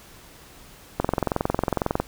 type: click train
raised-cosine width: 1 ms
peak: -7 dBFS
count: 23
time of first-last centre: 1-2 s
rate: 22 Hz
effects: pink hiss -48 dBFS RMS until 2.07 s